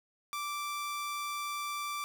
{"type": "tone", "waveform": "sawtooth", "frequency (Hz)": 1171, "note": "D6", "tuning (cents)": -5, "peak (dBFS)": -31, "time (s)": [0.33, 2.04], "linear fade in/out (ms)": 0, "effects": []}